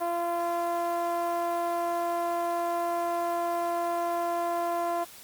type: tone with low-pass filter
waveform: 5% pulse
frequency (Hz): 343.3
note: F4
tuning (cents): -30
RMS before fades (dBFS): -29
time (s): 0-5.05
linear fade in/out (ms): 20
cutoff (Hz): 810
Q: 3.3
effects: white hiss -48 dBFS RMS until 5.23 s + Opus 32 kbps